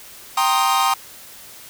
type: chord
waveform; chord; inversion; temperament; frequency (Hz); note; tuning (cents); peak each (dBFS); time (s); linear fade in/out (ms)
45% pulse; C minor seventh; second; equal with one note detuned; 784 / 932.3 / 1057.4 / 1244.5; G5 / Bb5 / C6 / Eb6; 0 / 0 / +18 / 0; -21 / -22 / -21 / -21; 0.37-0.94; 5
effects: white hiss -41 dBFS RMS until 1.69 s